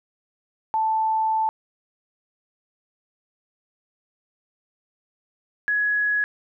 sine tone pair in turn, 880 / 1678.6 Hz, A5 / G#6, 0 / +18 cents, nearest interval major seventh, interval 1118 cents, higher second, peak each -19 dBFS, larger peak neither, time 0.74-1.49 / 5.68-6.24 s, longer first, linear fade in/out 0 ms, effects none

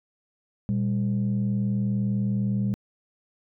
sine tone pair together, 119.02 / 198.9 Hz, A#2 / G3, +36 / +25 cents, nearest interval major sixth, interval 889 cents, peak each -24 / -23 dBFS, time 0.69-2.74 s, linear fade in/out 0 ms, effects tanh soft clip ceiling -18 dBFS

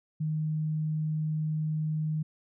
sine tone, 155.1 Hz, D#3, 5 cents flat, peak -27 dBFS, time 0.2-2.23 s, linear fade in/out 10 ms, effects none

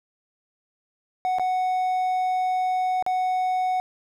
triangle tone with dropouts, 740 Hz, F#5, in tune, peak -19 dBFS, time 1.25-3.8 s, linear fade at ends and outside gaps 0 ms, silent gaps 1.385-1.396 / 3.025-3.064 s, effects none

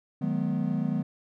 triangle chord, G# minor seventh, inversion second, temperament equal with one note detuned, 155.56 / 185 / 212.9 / 246.9 Hz, D#3 / F#3 / G#3 / B3, 0 / 0 / +43 / 0 cents, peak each -29 dBFS, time 0.21-1.03 s, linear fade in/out 10 ms, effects none

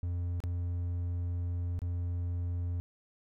triangle tone with dropouts, 87.5 Hz, F2, 4 cents sharp, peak -29 dBFS, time 0.03-2.8 s, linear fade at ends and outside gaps 0 ms, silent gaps 0.403-0.438 / 1.791-1.818 s, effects none

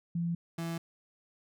sine / 35% pulse tone pair in turn, 170 / 166.69 Hz, F3 / E3, -46 / +20 cents, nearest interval unison, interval 34 cents, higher first, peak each -29 / -32 dBFS, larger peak first, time 0.15-0.35 / 0.58-0.78 s, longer neither, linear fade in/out 5 ms, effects none

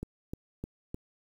click train, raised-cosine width 3 ms, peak -23 dBFS, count 4, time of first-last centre 0.03-0.945 s, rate 3.28 Hz, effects 9-bit

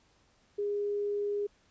sine tone, 409.6 Hz, G#4, 24 cents flat, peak -29 dBFS, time 0.58-1.47 s, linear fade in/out 10 ms, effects pink hiss -67 dBFS RMS until 1.7 s + resampled to 16000 Hz

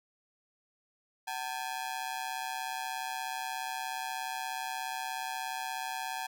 sawtooth ring-modulated tone, 828 Hz, G#5, 5 cents flat, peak -28 dBFS, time 1.27-6.27 s, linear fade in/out 10 ms, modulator 68.4 Hz, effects none

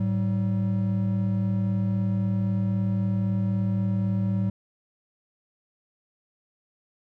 triangle tone pair together, 106.99 / 190.8 Hz, A2 / G3, -48 / -47 cents, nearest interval minor seventh, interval 1001 cents, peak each -23 dBFS, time 0-4.5 s, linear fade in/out 5 ms, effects none

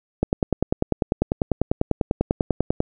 click train, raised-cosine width 2 ms, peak -5 dBFS, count 27, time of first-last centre 0.23-2.804 s, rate 10.1 Hz, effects none

